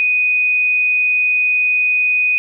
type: tone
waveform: sine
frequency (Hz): 2489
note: D#7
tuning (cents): 0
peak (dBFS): -12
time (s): 0-2.38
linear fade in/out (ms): 0
effects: none